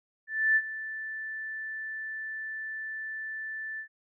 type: tone with ADSR envelope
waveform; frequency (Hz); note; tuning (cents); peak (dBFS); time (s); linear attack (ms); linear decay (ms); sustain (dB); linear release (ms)
sine; 1760; A6; 0; -19; 0.27-3.88; 290; 52; -15; 89
effects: none